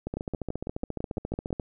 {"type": "two click trains", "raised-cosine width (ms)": 2, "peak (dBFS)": [-18, -18], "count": [23, 9], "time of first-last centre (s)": [[0.07, 1.598], [0.17, 1.506]], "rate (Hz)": [14.4, 5.99], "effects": []}